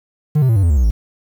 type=tone with pitch steps; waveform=triangle; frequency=150.7 / 130.44 / 112.9 / 97.72 / 84.58 / 73.2 / 63.36 / 54.84 Hz; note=D3 / C3 / A2 / G2 / E2 / D2 / B1 / A1; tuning=+45 / -5 / +45 / -5 / +45 / -5 / +45 / -5 cents; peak=-8 dBFS; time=0.35-0.91 s; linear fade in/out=10 ms; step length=70 ms; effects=7-bit